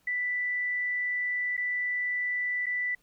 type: tone with dropouts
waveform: sine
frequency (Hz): 1978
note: B6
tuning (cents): +2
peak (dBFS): -27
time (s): 0.07-2.95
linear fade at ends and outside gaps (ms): 5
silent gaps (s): 1.568-1.576 / 2.659-2.665
effects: pink hiss -68 dBFS RMS until 3.02 s